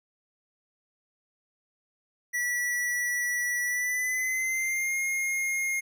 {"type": "tone with pitch glide", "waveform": "square", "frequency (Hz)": [1949, 2138], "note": ["B6", "C7"], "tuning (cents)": [-23, 37], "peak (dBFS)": -27, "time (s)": [2.33, 5.81], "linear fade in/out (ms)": 20, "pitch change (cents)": 160, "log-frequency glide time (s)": [3.64, 4.98], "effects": []}